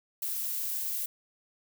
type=noise; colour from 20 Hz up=violet; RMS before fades=-33 dBFS; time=0.22-1.06 s; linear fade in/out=5 ms; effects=none